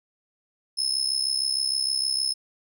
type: tone with amplitude modulation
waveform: 35% pulse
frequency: 5200 Hz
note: E8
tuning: 24 cents flat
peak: -17 dBFS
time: 0.77-2.34 s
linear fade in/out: 20 ms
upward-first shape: sine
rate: 66.5 Hz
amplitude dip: 80%
effects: none